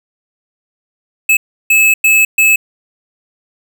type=tone bursts at uneven times; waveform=square; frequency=2598 Hz; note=E7; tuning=26 cents flat; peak=-7 dBFS; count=4; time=1.29-1.37 / 1.7-1.94 / 2.04-2.25 / 2.38-2.56 s; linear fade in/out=5 ms; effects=none